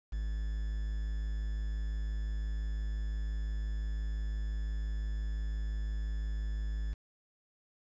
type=tone with quantisation; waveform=triangle; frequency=52.9 Hz; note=G#1; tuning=33 cents sharp; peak=-30 dBFS; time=0.12-6.94 s; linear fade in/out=10 ms; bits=9; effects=resampled to 16000 Hz